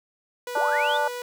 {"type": "tone", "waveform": "sawtooth", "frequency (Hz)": 490, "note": "B4", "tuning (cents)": -14, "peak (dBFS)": -27, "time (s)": [0.47, 1.22], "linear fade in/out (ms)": 2}
{"type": "harmonic tone", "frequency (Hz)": 293.7, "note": "D4", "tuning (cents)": 0, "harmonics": [2, 3, 4, 5], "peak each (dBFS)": [-26, -24, -36, -27], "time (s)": [0.55, 1.08], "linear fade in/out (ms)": 5}
{"type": "linear sweep", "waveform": "sine", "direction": "up", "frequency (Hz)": [246.9, 3729], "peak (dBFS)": -28, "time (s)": [0.56, 0.98], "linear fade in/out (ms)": 20}
{"effects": []}